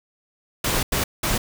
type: noise bursts at uneven times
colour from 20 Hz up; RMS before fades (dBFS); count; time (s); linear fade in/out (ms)
pink; -22; 3; 0.64-0.83 / 0.92-1.04 / 1.23-1.38; 5
effects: none